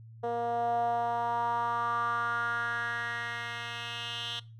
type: tone with band-pass filter sweep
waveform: 10% pulse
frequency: 235.9 Hz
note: A#3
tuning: 21 cents sharp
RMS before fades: -32 dBFS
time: 0.23-4.4 s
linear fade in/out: 10 ms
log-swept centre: 560 to 3200 Hz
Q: 4.5
effects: noise-tail reverb RT60 0.3 s tail -20 dB re dry + added 113 Hz sine -47 dBFS peak until 4.59 s